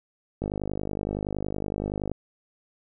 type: click train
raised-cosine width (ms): 2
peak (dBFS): -16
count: 87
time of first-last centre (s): 0.42-2.116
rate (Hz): 50.7
effects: none